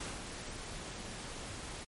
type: noise with ADSR envelope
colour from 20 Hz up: pink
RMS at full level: -40 dBFS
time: 0-1.85 s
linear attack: 7 ms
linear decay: 200 ms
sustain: -4 dB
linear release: 23 ms
effects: MP3 48 kbps